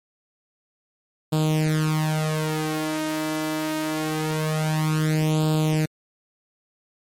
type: tone with flanger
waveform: sawtooth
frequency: 155.56 Hz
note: D#3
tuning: in tune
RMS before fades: -23 dBFS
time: 1.32-5.86 s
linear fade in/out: 10 ms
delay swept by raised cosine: 0.25 to 3.45 ms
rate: 0.24 Hz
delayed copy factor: +0.8
effects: MP3 64 kbps